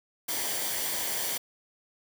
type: noise with comb filter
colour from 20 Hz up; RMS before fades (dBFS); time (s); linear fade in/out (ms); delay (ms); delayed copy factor
white; -31; 0.28-1.38; 10; 0.76; -0.5
effects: none